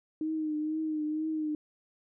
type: tone with vibrato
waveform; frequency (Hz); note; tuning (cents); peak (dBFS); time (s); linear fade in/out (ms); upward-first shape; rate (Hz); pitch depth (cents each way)
sine; 309.6; D#4; -9; -29; 0.21-1.55; 2; triangle; 2.1; 45
effects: none